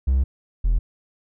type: tone pair in turn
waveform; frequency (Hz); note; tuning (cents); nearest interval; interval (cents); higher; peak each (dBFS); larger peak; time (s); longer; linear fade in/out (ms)
triangle; 66 / 41.58; C2 / E1; +16 / +16; minor sixth; 800; first; -13; neither; 0.07-0.24 / 0.64-0.79; first; 10
effects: tanh soft clip ceiling -9 dBFS